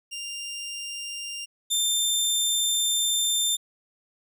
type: tone pair in turn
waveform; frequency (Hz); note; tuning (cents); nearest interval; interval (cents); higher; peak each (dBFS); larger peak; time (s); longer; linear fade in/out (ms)
20% pulse; 2794 / 3582; F7 / A7; 0 / +30; major third; 430; second; -28 / -16; second; 0.11-1.46 / 1.7-3.57; second; 20
effects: none